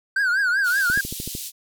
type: tone with vibrato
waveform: triangle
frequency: 1526 Hz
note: G6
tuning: 47 cents flat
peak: -16 dBFS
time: 0.16-1.01 s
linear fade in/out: 5 ms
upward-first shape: triangle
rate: 5.2 Hz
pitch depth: 160 cents each way
type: band-pass noise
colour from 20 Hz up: white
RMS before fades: -33 dBFS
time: 0.63-1.52 s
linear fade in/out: 50 ms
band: 3100 to 16000 Hz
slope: 24 dB/octave
type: click train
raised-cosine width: 3 ms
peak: -19 dBFS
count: 7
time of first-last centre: 0.9-1.351 s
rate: 13.3 Hz
effects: none